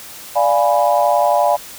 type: chord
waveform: sine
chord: D diminished seventh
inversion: none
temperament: equal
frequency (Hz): 587.3 / 698.5 / 830.6 / 987.8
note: D5 / F5 / Ab5 / Cb6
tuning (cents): 0 / 0 / 0 / 0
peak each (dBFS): -16 / -16 / -17 / -20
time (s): 0.35-1.57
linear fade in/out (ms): 20
effects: white hiss -35 dBFS RMS until 1.78 s